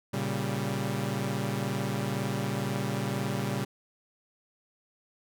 sawtooth chord, G diminished, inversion first, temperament equal, 116.54 / 138.59 / 196 Hz, Bb2 / Db3 / G3, 0 / 0 / 0 cents, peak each -30 / -29 / -29 dBFS, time 0.13-3.65 s, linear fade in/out 10 ms, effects none

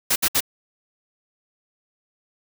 white noise bursts, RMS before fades -19 dBFS, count 3, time 0.1-0.406 s, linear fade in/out 10 ms, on 60 ms, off 63 ms, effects none

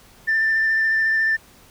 sine tone with vibrato, 1781 Hz, A6, 21 cents sharp, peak -15 dBFS, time 0.27-1.37 s, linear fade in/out 20 ms, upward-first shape sine, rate 14 Hz, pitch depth 13 cents each way, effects tanh soft clip ceiling -13 dBFS + pink hiss -50 dBFS RMS until 1.7 s

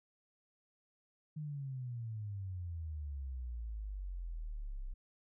sine exponential sweep, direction down, 155.56 to 31.46 Hz, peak -39 dBFS, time 1.36-4.94 s, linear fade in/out 10 ms, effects none

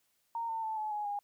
sine tone with pitch steps, 924 / 901.3 / 879.2 / 857.7 / 836.6 / 816.1 Hz, A#5 / A5 / A5 / A5 / G#5 / G#5, -16 / +41 / -2 / -44 / +12 / -31 cents, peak -33 dBFS, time 0.35-1.19 s, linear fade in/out 2 ms, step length 140 ms, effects white hiss -75 dBFS RMS until 1.23 s

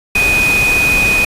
sine tone in noise, 2489 Hz, D#7, in tune, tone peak -10 dBFS, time 0.15-1.25 s, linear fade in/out 5 ms, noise pink, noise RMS -19 dBFS, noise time 0.15-1.25 s, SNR +6 dB, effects resampled to 32000 Hz

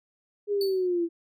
sine linear sweep, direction down, 415.3 to 332.3 Hz, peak -23 dBFS, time 0.47-1.09 s, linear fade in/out 50 ms
45% pulse tone with exponential decay, 4489 Hz, C#8, 21 cents sharp, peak -29 dBFS, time 0.61-0.87 s, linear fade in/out 2 ms, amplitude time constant 56 ms
effects none

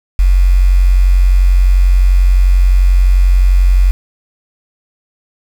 sine tone with quantisation, 45.71 Hz, F#1, 20 cents flat, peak -5 dBFS, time 0.19-3.91 s, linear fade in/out 0 ms, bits 5, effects none

